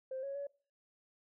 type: tone with pitch steps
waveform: sine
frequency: 524 / 553 / 565 Hz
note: C5 / C#5 / C#5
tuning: +2 / -4 / +33 cents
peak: -37 dBFS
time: 0.11-0.47 s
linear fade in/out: 5 ms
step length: 120 ms
effects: noise-tail reverb RT60 0.4 s tail -23 dB re dry + tanh soft clip ceiling -33 dBFS